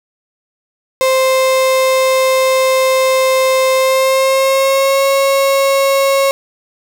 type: tone with pitch glide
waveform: 35% pulse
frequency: 523.3 to 547.1 Hz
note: C5 to C#5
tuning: 0 to -23 cents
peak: -8 dBFS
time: 1.01-6.31 s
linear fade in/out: 0 ms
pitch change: +77 cents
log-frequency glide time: 3.75-5.06 s
effects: none